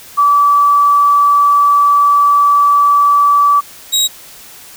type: tone pair in turn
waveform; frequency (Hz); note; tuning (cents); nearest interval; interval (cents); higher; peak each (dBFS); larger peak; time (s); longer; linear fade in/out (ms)
sine / 25% pulse; 1153 / 3814; D6 / A#7; -32 / +39; octave + major sixth; 2071; second; -6; neither; 0.17-3.61 / 3.92-4.08; first; 20
effects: white hiss -36 dBFS RMS until 4.76 s